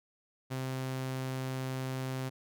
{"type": "tone", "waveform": "sawtooth", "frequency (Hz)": 130.81, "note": "C3", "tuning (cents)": 0, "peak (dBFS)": -30, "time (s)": [0.5, 2.3], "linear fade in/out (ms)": 20, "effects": []}